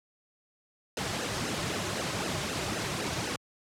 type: noise with flanger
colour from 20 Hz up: pink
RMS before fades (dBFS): -32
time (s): 0.97-3.36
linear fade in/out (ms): 2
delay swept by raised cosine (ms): 0.86 to 4.36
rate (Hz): 3.9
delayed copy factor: -0.8
effects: high-pass 80 Hz 12 dB/octave + low-pass 8000 Hz 12 dB/octave